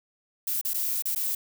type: noise with dropouts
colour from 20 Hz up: violet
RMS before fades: -28 dBFS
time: 0.47-1.35 s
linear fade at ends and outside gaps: 5 ms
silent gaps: 0.613-0.649 / 0.735-0.742 / 1.023-1.054 / 1.149-1.159 s
effects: none